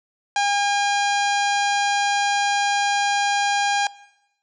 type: harmonic tone with a mistuned harmonic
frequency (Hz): 810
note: G#5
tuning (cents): -43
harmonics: 1 / 2 / 3 / 4 / 5 / 6 / 7 / 8 / 9 / 10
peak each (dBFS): -19 / -25 / -29 / -31 / -33 / -35 / -36 / -37 / -38 / -39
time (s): 0.36-3.87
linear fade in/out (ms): 2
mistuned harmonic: 9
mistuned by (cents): -51
effects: noise-tail reverb RT60 0.9 s tail -20 dB re dry